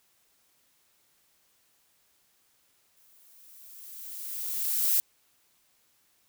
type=noise with exponential growth; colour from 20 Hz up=violet; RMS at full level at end=-23 dBFS; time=2.97-5 s; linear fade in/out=0 ms; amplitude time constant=440 ms; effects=white hiss -68 dBFS RMS until 6.28 s